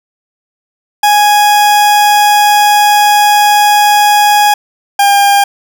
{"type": "tone pair in turn", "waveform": "40% pulse", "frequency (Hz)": [830.6, 804.2], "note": ["G#5", "G5"], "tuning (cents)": [0, 44], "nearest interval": "minor second", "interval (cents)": 56, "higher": "first", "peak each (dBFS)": -4, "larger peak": "neither", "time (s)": [[1.03, 4.54], [4.99, 5.44]], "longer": "first", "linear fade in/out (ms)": 5, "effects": []}